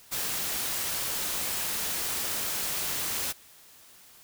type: noise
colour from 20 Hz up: white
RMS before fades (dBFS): -31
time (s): 0.11-3.33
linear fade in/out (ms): 20
effects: white hiss -54 dBFS RMS until 4.23 s